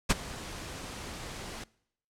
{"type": "noise with ADSR envelope", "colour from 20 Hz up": "pink", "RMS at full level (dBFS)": -21, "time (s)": [0.09, 1.64], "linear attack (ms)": 17, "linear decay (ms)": 26, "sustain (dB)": -20, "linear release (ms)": 5, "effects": ["noise-tail reverb RT60 0.7 s tail -23 dB re dry", "low-pass 9000 Hz 12 dB/octave"]}